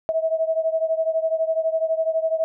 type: beating tone pair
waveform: sine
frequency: 642 / 654 Hz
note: E5 / E5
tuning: -46 / -14 cents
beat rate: 12 Hz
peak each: -21 / -24 dBFS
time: 0.09-2.44 s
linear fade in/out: 0 ms
effects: none